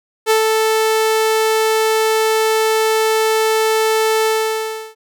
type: tone with ADSR envelope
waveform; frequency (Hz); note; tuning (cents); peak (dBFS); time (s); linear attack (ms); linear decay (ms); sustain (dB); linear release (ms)
sawtooth; 440; A4; 0; -6; 0.26-4.95; 42; 110; -3; 690
effects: none